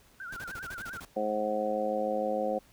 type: tone with vibrato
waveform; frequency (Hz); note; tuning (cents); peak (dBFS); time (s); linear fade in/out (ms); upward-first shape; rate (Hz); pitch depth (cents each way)
sine; 1480; F#6; 0; -38; 0.2-1; 2; triangle; 9.9; 160
type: noise bursts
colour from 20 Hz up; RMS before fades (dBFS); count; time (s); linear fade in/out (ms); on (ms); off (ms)
pink; -45; 10; 0.32-1.051; 5; 47; 29
type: harmonic tone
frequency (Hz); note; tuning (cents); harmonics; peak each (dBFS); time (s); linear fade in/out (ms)
106.5; G#2; +44; 2 / 3 / 4 / 5 / 6 / 7; -37 / -39 / -39 / -30 / -40 / -34; 1.16-2.59; 10
effects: pink hiss -61 dBFS RMS until 2.72 s